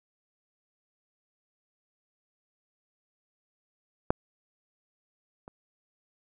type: clicks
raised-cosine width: 1 ms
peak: -8 / -30 dBFS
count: 2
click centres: 4.105 / 5.479 s
effects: none